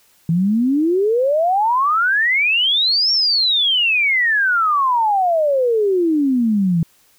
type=exponential two-way sweep; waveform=sine; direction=up then down; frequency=160 to 5560 to 160 Hz; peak=-13 dBFS; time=0.29-6.83 s; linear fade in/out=2 ms; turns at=3.12 s; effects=white hiss -55 dBFS RMS until 7.18 s